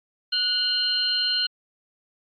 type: tone cluster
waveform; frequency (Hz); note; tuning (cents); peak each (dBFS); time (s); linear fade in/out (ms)
sine; 1469 / 2867 / 3067 / 4184; F#6 / F7 / G7 / C8; -13 / +45 / -38 / -1; -31 / -28 / -29 / -23; 0.32-1.47; 10
effects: AAC 64 kbps